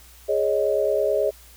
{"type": "chord", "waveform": "sine", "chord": "Ab suspended fourth", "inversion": "none", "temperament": "just", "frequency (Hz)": [415.3, 553.7, 623], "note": ["Ab4", "Db5", "Eb5"], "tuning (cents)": [0, -2, 2], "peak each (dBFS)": -23, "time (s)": [0.28, 1.31], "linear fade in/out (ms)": 20, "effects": ["added 60 Hz sine -49 dBFS peak until 1.56 s", "white hiss -50 dBFS RMS until 1.56 s"]}